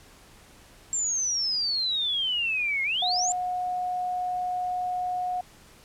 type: exponential two-way sweep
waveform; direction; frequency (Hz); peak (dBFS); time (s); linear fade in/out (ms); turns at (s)
sine; down then up; 7459 to 2122 to 7459; -24; 0.93-3.32; 0; 2.83
type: tone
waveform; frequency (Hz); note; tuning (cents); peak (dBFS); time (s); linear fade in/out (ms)
sine; 726; F#5; -33; -26; 3.02-5.41; 5
effects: pink hiss -53 dBFS RMS until 5.84 s + low-pass 12000 Hz 12 dB/octave